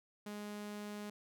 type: tone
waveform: sawtooth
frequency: 207.7 Hz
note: G#3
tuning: in tune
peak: -39 dBFS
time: 0.26-1.1 s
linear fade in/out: 5 ms
effects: none